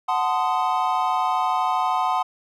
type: chord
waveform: triangle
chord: F# diminished seventh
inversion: none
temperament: equal with one note detuned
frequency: 740 / 880 / 1032.7 / 1244.5 Hz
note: F#5 / A5 / C6 / Eb6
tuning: 0 / 0 / -23 / 0 cents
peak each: -22 / -24 / -22 / -26 dBFS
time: 0.08-2.23 s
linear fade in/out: 10 ms
effects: none